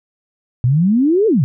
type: exponential two-way sweep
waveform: sine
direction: up then down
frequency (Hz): 116.54 to 462.8 to 116.54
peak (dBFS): -10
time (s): 0.64-1.44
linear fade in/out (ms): 0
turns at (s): 1.27
effects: none